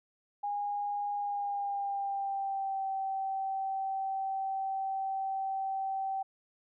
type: tone with pitch glide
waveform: sine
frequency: 818 to 773.4 Hz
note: G#5 to G5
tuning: -26 to -24 cents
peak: -31 dBFS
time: 0.43-6.23 s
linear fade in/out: 10 ms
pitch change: -98 cents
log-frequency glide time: 1.15-2.87 s
effects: none